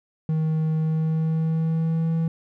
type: tone with pitch glide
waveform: triangle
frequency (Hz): 157.9 to 163.56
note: D#3 to E3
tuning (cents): +26 to -13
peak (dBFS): -18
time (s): 0.29-2.28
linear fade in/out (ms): 2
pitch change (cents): +61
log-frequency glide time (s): 0.77-2.15
effects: none